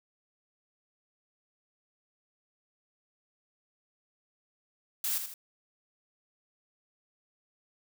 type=noise with echo; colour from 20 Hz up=blue; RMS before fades=-31 dBFS; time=5.04-5.18 s; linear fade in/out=2 ms; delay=80 ms; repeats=2; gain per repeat=-7 dB; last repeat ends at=5.34 s; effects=none